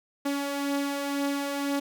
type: beating tone pair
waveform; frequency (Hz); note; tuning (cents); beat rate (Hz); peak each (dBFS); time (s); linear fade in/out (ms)
sawtooth; 280 / 282; C#4 / C#4; +18 / +30; 2; -31 / -24; 0.25-1.8; 10
effects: none